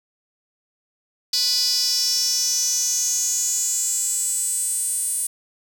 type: tone with high-pass filter sweep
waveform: sawtooth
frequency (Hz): 493.9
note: B4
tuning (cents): 0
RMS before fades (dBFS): -22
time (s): 1.33-5.27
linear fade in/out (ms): 5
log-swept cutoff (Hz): 4700 to 9400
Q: 7.8
effects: none